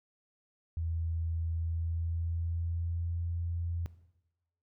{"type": "tone with pitch glide", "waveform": "sine", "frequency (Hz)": [82.41, 85.17], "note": ["E2", "F2"], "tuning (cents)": [0, -43], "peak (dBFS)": -31, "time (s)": [0.77, 3.86], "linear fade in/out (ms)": 0, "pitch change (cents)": 57, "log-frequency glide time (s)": [1.52, 3.21], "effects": ["noise-tail reverb RT60 0.9 s tail -17 dB re dry"]}